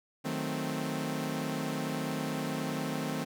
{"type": "chord", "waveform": "sawtooth", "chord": "D# diminished seventh", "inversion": "none", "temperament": "equal", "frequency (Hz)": [155.56, 185, 220, 261.6], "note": ["D#3", "F#3", "A3", "C4"], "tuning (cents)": [0, 0, 0, 0], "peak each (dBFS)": [-33, -37, -34, -32], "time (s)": [0.24, 3.25], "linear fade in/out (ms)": 20, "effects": []}